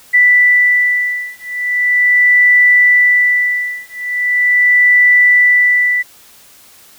sine beating tone pair, 1975.5 / 1975.9 Hz, B6 / B6, 0 / 0 cents, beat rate 0.4 Hz, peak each -11 dBFS, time 0.13-6.03 s, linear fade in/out 20 ms, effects white hiss -43 dBFS RMS until 6.98 s

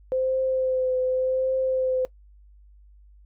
sine tone with vibrato, 517 Hz, C5, 21 cents flat, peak -21 dBFS, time 0.12-2.05 s, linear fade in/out 0 ms, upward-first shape triangle, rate 0.87 Hz, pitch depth 24 cents each way, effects noise-tail reverb RT60 0.1 s tail -20 dB re dry + added 50 Hz sine -49 dBFS peak until 3.25 s

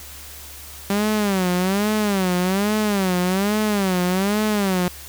sawtooth tone with vibrato, 196 Hz, G3, in tune, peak -14 dBFS, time 0.9-4.88 s, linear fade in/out 2 ms, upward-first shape sine, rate 1.2 Hz, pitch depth 160 cents each way, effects added 71 Hz sine -42 dBFS peak until 5.08 s + white hiss -39 dBFS RMS until 5.08 s

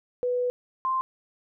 sine tone pair in turn, 493.9 / 1046.5 Hz, B4 / C6, 0 / 0 cents, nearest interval octave + minor second, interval 1300 cents, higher second, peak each -23 dBFS, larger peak neither, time 0.23-0.5 / 0.85-1.01 s, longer first, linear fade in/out 0 ms, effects none

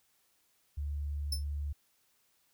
sine tone, 72.5 Hz, D2, 22 cents flat, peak -33 dBFS, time 0.77-1.73 s, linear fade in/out 10 ms
sawtooth tone with exponential decay, 5290 Hz, E8, 5 cents sharp, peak -27 dBFS, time 1.32-1.44 s, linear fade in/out 5 ms, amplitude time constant 26 ms
effects white hiss -72 dBFS RMS until 2.53 s

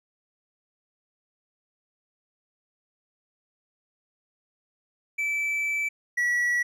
triangle tone pair in turn, 2316 / 1937 Hz, D7 / B6, -25 / -34 cents, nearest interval minor third, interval 309 cents, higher first, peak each -23 / -20 dBFS, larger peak second, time 5.18-5.89 / 6.17-6.63 s, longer first, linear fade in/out 10 ms, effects none

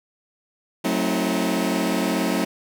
sawtooth chord, F# diminished seventh, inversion none, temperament just, 185 / 222 / 266.4 / 319.7 Hz, F#3 / A3 / C4 / Eb4, 0 / +16 / +31 / +47 cents, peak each -22 dBFS, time 0.84-2.45 s, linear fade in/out 10 ms, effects none

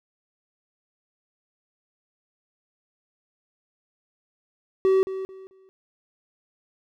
triangle tone with echo, 381.4 Hz, G4, 47 cents flat, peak -14 dBFS, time 4.85-5.03 s, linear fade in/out 0 ms, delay 220 ms, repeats 3, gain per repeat -12 dB, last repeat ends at 5.69 s, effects none

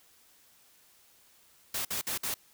white noise bursts, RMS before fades -33 dBFS, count 4, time 1.74-2.342 s, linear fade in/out 5 ms, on 110 ms, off 54 ms, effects white hiss -62 dBFS RMS until 2.53 s

